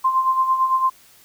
sine tone with tremolo, 1046.5 Hz, C6, in tune, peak -13 dBFS, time 0.04-0.9 s, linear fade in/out 10 ms, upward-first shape sine, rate 8.9 Hz, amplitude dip 60%, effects white hiss -51 dBFS RMS until 1.24 s

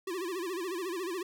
square tone with vibrato, 359.6 Hz, F#4, 49 cents flat, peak -34 dBFS, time 0.07-1.23 s, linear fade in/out 5 ms, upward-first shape sine, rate 14 Hz, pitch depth 140 cents each way, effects none

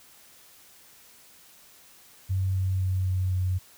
sine tone with pitch steps, 94.8 / 94.09 / 93.39 / 92.69 / 91.99 Hz, F#2 / F#2 / F#2 / F#2 / F#2, +43 / +30 / +17 / +4 / -10 cents, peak -23 dBFS, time 2.29-3.59 s, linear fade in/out 20 ms, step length 260 ms, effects white hiss -54 dBFS RMS until 3.77 s

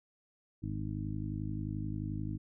harmonic tone with a mistuned harmonic, 51.4 Hz, G#1, 17 cents flat, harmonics 1 / 2 / 3 / 4 / 5 / 6, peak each -44 / -38 / -41 / -44 / -44 / -43 dBFS, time 0.62-2.38 s, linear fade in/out 20 ms, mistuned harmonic 1, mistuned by -130 cents, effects none

